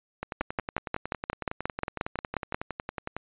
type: two click trains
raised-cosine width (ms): 0.5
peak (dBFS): -12 / -17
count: 13 / 33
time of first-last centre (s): 0.41-2.545 / 0.23-3.166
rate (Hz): 5.62 / 10.9
effects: resampled to 8000 Hz